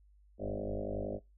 sine tone with frequency modulation, 303.3 Hz, D#4, 44 cents flat, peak -34 dBFS, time 0.38-1.2 s, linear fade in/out 50 ms, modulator 50.9 Hz, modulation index 6.4, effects noise-tail reverb RT60 0.2 s tail -20 dB re dry + added 50 Hz sine -60 dBFS peak until 1.37 s

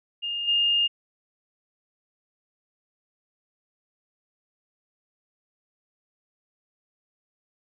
sine tone with level steps, 2826 Hz, F7, 20 cents sharp, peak -27 / -19 dBFS, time 0.22-0.88 s, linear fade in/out 20 ms, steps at 0.47 s, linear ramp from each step 20 ms, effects none

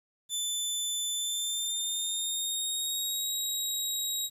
20% pulse tone with pitch glide, 3520 to 3816 Hz, A7 to A#7, 0 to +40 cents, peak -24 dBFS, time 0.29-4.3 s, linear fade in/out 50 ms, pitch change +140 cents, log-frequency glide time 1.13-3.32 s, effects 10-bit

